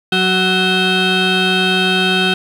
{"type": "tone with frequency modulation", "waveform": "sine", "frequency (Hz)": 1492, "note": "F#6", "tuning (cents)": 14, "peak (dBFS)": -9, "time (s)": [0.12, 2.34], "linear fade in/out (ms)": 5, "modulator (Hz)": 559, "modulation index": 3.9, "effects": ["tanh soft clip ceiling -10 dBFS", "7-bit"]}